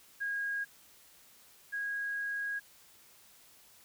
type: tone pair in turn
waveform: sine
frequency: 1635 / 1643.8 Hz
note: G#6 / G#6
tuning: -28 / -18 cents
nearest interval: unison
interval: 10 cents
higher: second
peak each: -32 / -33 dBFS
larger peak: first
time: 0.2-0.65 / 1.72-2.6 s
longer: second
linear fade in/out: 20 ms
effects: white hiss -60 dBFS RMS until 3.84 s